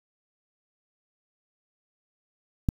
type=click; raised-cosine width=5 ms; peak=-10 dBFS; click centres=2.688 s; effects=7-bit